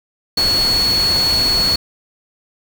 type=tone in noise; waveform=sine; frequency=4376 Hz; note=C#8; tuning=23 cents flat; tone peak=-13 dBFS; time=0.37-1.76 s; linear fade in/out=5 ms; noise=pink; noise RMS=-23 dBFS; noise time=0.37-1.76 s; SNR=+7 dB; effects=none